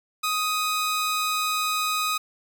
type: tone pair together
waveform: sawtooth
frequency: 1250 / 3959 Hz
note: D#6 / B7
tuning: +8 / +3 cents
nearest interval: octave + minor sixth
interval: 1995 cents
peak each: -20 / -29 dBFS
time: 0.23-2.18 s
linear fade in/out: 10 ms
effects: none